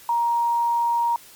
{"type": "tone", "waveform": "sine", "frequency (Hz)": 940, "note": "A#5", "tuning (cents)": 14, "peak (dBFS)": -18, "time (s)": [0.09, 1.16], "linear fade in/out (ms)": 2, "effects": ["white hiss -47 dBFS RMS until 1.35 s", "MP3 96 kbps"]}